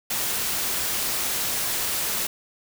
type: noise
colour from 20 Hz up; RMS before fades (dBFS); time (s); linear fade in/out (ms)
white; -26; 0.1-2.27; 5
effects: none